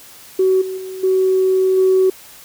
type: tone with level steps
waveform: sine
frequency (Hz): 376.6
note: F#4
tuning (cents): +31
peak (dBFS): -10 / -22 / -26 / -11 / -9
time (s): 0.39-2.1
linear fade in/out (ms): 5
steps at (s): 0.61 / 0.77 / 1.03 / 1.77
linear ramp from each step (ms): 10
effects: tanh soft clip ceiling -5 dBFS + white hiss -41 dBFS RMS until 2.44 s